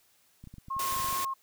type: clicks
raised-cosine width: 5 ms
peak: -34 dBFS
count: 12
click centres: 0.44 / 0.473 / 0.54 / 0.583 / 0.684 / 0.766 / 0.925 / 0.965 / 1.001 / 1.045 / 1.087 / 1.128 s
type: tone with vibrato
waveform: sine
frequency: 1073 Hz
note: C6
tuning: 43 cents sharp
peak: -30 dBFS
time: 0.7-1.34 s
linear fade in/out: 10 ms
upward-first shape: triangle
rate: 2.4 Hz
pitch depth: 12 cents each way
type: noise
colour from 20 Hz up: white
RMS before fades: -35 dBFS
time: 0.79-1.25 s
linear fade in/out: 5 ms
effects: white hiss -66 dBFS RMS until 1.42 s